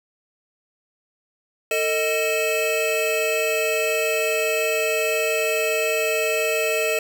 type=tone cluster; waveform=square; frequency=449.6 / 624 / 2594 Hz; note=A4 / D#5 / E7; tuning=+37 / +5 / -28 cents; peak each=-25 dBFS; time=1.71-6.99 s; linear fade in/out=2 ms; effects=none